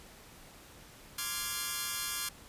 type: chord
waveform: 5% pulse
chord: D half-diminished seventh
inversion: third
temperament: equal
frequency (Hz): 1046.5 / 1174.7 / 1396.9 / 1661.2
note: C6 / D6 / F6 / Ab6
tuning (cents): 0 / 0 / 0 / 0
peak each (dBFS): -29 / -28 / -28 / -27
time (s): 1.18-2.29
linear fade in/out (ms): 5
effects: pink hiss -54 dBFS RMS until 2.48 s + resampled to 32000 Hz